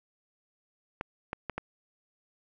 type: clicks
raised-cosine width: 0.5 ms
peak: -18 dBFS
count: 4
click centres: 1.011 / 1.331 / 1.497 / 1.58 s
effects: none